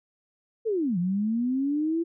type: linear two-way sweep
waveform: sine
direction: down then up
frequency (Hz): 466.2 to 170 to 340.5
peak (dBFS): -23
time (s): 0.65-2.04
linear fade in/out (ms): 20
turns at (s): 0.98
effects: none